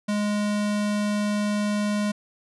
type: tone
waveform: square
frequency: 207.7 Hz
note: G#3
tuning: in tune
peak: -23 dBFS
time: 0.08-2.12 s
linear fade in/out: 10 ms
effects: resampled to 24000 Hz